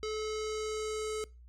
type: tone with low-pass filter sweep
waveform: square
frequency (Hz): 431.8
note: A4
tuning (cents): -33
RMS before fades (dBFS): -36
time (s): 0.03-1.24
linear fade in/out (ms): 0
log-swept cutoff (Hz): 5200 to 8500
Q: 2.1
effects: noise-tail reverb RT60 0.3 s tail -23 dB re dry + added 60 Hz sine -51 dBFS peak until 1.48 s